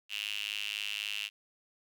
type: tone with high-pass filter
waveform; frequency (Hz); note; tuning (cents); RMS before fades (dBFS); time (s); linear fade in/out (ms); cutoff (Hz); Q
sawtooth; 103.83; G#2; 0; -37; 0.09-1.3; 50; 2800; 8.6
effects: none